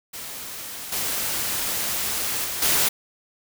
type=noise with level steps; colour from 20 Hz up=white; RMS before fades=-35 / -26 / -29 / -20 dBFS; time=0.13-2.89 s; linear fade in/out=10 ms; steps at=0.92 / 2.44 / 2.62 s; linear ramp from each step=5 ms; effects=none